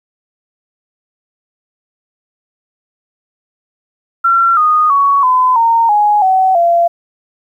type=tone with pitch steps; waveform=sine; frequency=1362 / 1234.6 / 1119.1 / 1014.5 / 919.6 / 833.6 / 755.6 / 684.9 Hz; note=F6 / D#6 / C#6 / B5 / A#5 / G#5 / F#5 / F5; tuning=-44 / -14 / +16 / +46 / -24 / +6 / +36 / -34 cents; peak=-7 dBFS; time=4.24-6.88 s; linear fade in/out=10 ms; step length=330 ms; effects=8-bit